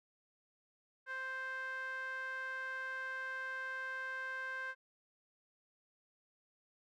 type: tone with band-pass filter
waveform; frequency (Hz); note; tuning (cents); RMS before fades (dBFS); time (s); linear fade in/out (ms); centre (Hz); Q
sawtooth; 523.3; C5; 0; -42; 1.06-4.75; 50; 1500; 5.4
effects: none